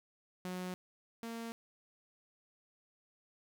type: tone pair in turn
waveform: sawtooth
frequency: 182.4 / 229.8 Hz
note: F#3 / A#3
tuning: -24 / -25 cents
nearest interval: major third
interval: 399 cents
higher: second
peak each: -35 / -37 dBFS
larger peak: first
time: 0.45-0.74 / 1.23-1.52 s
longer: neither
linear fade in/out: 0 ms
effects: none